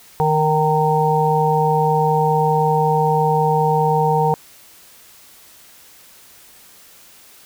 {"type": "harmonic tone with a mistuned harmonic", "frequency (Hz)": 155, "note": "D#3", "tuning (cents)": -6, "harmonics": [1, 3, 5, 6], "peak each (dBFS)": [-19, -19, -19, -19], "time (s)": [0.2, 4.34], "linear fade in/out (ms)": 0, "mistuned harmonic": 6, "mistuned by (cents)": -18, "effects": ["white hiss -46 dBFS RMS until 7.45 s"]}